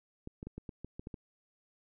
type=clicks; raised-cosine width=3 ms; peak=-29 dBFS; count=9; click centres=0.274 / 0.429 / 0.47 / 0.58 / 0.692 / 0.846 / 0.995 / 1.071 / 1.142 s; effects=none